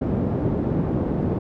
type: band-pass noise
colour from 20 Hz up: pink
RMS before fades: -23 dBFS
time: 0.01-1.39 s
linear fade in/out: 10 ms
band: 110 to 380 Hz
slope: 12 dB/octave
effects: none